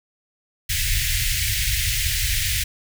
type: band-stop noise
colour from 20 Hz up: pink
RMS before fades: -22 dBFS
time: 0.69-2.64 s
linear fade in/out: 10 ms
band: 120 to 1800 Hz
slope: 48 dB/octave
effects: none